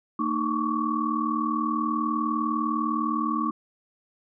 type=tone cluster; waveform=sine; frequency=227.9 / 307.4 / 1107 / 1147 Hz; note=A#3 / D#4 / C#6 / D6; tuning=-39 / -21 / -3 / -41 cents; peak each=-29 dBFS; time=0.19-3.51 s; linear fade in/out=5 ms; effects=none